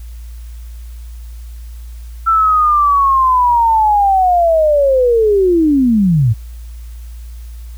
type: linear sweep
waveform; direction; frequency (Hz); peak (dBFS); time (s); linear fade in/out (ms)
sine; down; 1342 to 102; -8; 2.26-6.34; 20
effects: added 58 Hz sine -27 dBFS peak until 7.77 s + white hiss -48 dBFS RMS until 7.77 s